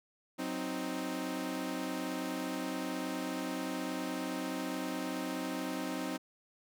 sawtooth chord, C diminished, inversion second, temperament equal, 185 / 261.6 / 311.1 Hz, Gb3 / C4 / Eb4, 0 / 0 / 0 cents, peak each -39 / -34 / -35 dBFS, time 0.38-6.18 s, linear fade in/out 20 ms, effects none

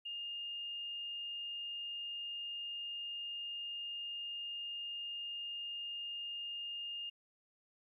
sine tone, 2825 Hz, F7, 19 cents sharp, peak -40 dBFS, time 0.05-7.1 s, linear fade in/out 10 ms, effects 13-bit

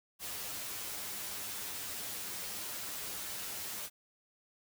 white noise with comb filter, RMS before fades -41 dBFS, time 0.19-3.9 s, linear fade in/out 50 ms, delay 9.8 ms, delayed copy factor +0.7, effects none

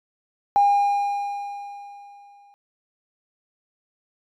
triangle tone with exponential decay, 809 Hz, G#5, 46 cents flat, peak -9 dBFS, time 0.56-2.54 s, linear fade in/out 0 ms, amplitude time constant 430 ms, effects tanh soft clip ceiling -11 dBFS

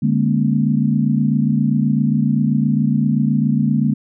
sine tone cluster, 147.9 / 206.4 / 234 / 271.1 Hz, D3 / G#3 / A#3 / C#4, +13 / -10 / +7 / -38 cents, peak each -18 / -18 / -18 / -25 dBFS, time 0.02-3.94 s, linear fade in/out 10 ms, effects none

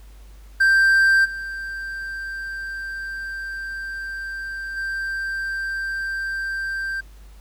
triangle tone with level steps, 1573 Hz, G6, 6 cents sharp, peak -11 / -26 / -22 dBFS, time 0.6-7.01 s, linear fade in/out 10 ms, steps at 1.24 / 4.76 s, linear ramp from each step 20 ms, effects added 50 Hz sine -41 dBFS peak until 7.4 s + pink hiss -55 dBFS RMS until 7.4 s

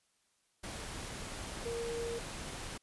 sine tone in noise, 466.4 Hz, A#4, 1 cent sharp, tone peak -36 dBFS, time 1.65-2.19 s, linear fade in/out 10 ms, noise pink, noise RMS -43 dBFS, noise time 0.63-2.78 s, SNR +4 dB, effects white hiss -75 dBFS RMS until 2.82 s + resampled to 24000 Hz

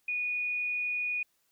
sine tone, 2462 Hz, D#7, 19 cents flat, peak -29 dBFS, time 0.08-1.23 s, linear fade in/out 5 ms, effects white hiss -73 dBFS RMS until 1.51 s

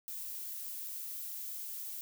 violet noise, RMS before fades -42 dBFS, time 0.08-2.01 s, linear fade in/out 0 ms, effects none

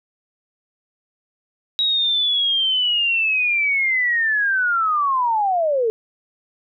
sine linear sweep, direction down, 3837 to 429.1 Hz, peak -16 dBFS, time 1.79-5.9 s, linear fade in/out 0 ms, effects none

